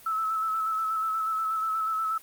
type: tone with vibrato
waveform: sine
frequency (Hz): 1305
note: E6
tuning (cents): -18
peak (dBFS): -25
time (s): 0.06-2.18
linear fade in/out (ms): 5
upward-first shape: square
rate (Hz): 8.3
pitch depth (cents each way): 22
effects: white hiss -51 dBFS RMS until 2.22 s + Opus 32 kbps